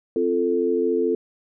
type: chord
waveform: sine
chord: F major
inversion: second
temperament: equal with one note detuned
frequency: 261.6 / 346.4 / 440 Hz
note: C4 / F4 / A4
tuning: 0 / -14 / 0 cents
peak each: -26 / -23 / -21 dBFS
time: 0.16-1.15 s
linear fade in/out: 2 ms
effects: none